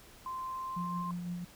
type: tone with pitch glide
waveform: sine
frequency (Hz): 1040 to 1050.9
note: C6 to C6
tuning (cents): -11 to +7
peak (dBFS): -36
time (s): 0.26-1.11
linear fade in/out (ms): 2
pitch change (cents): +18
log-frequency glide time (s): 0.38-0.96
type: tone with tremolo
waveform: sine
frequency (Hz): 175.8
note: F3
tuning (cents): +12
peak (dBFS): -34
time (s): 0.76-1.45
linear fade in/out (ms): 10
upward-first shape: sine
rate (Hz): 5.9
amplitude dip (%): 35
effects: pink hiss -56 dBFS RMS until 1.55 s